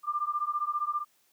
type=beating tone pair; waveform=sine; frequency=1186 / 1201 Hz; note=D6 / D6; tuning=+17 / +38 cents; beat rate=15 Hz; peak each=-31 dBFS; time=0.03-1.05 s; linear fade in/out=50 ms; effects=white hiss -68 dBFS RMS until 1.32 s + high-pass 150 Hz 12 dB/octave